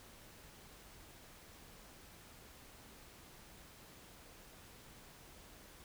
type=silence; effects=pink hiss -58 dBFS RMS until 5.84 s